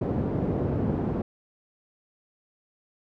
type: band-pass noise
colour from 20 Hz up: pink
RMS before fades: -27 dBFS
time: 0.01-1.22 s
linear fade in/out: 5 ms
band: 110 to 410 Hz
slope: 12 dB/octave
effects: none